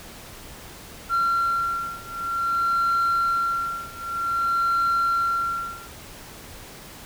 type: beating tone pair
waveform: sine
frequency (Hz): 1370 / 1370.53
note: F6 / F6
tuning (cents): -34 / -33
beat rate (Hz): 0.53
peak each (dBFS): -23 / -22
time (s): 1.09-5.88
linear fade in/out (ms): 50
effects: tanh soft clip ceiling -17 dBFS + pink hiss -42 dBFS RMS until 7.05 s